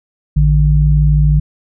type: tone pair together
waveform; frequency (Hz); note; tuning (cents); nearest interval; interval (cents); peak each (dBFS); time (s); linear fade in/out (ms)
sine; 56.19 / 150; A1 / D3; +37 / +37; octave + perfect fourth; 1700; -10; 0.36-1.4; 10
effects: none